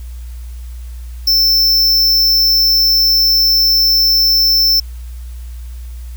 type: tone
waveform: square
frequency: 5330 Hz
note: E8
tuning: 18 cents sharp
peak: -9 dBFS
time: 1.27-4.8 s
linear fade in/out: 5 ms
effects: added 60 Hz sine -25 dBFS peak until 6.16 s + white hiss -46 dBFS RMS until 6.16 s